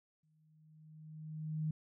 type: tone with exponential growth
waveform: sine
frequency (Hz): 155.56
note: D#3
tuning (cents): 0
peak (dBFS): -32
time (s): 0.23-1.71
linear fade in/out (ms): 5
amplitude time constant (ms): 320
effects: none